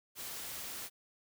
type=noise; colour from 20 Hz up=white; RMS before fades=-43 dBFS; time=0.15-0.9 s; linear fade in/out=50 ms; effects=none